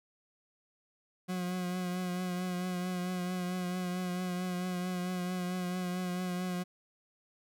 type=tone with vibrato; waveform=40% pulse; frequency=180.9 Hz; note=F#3; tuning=39 cents flat; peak=-32 dBFS; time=1.28-6.64 s; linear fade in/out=20 ms; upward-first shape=triangle; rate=4.5 Hz; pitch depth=34 cents each way; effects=none